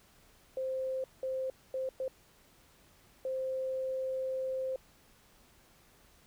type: tone bursts at uneven times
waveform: sine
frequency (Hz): 523.3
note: C5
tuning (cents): 0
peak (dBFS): -32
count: 5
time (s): 0.57-1.04 / 1.23-1.5 / 1.74-1.89 / 2-2.08 / 3.25-4.76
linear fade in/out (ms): 2
effects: pink hiss -63 dBFS RMS until 6.26 s